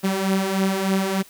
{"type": "beating tone pair", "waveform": "sawtooth", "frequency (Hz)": [190, 193.3], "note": ["F#3", "G3"], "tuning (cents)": [46, -24], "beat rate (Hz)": 3.3, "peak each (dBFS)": [-21, -17], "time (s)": [0.03, 1.23], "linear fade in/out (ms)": 20, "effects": ["white hiss -49 dBFS RMS until 1.29 s"]}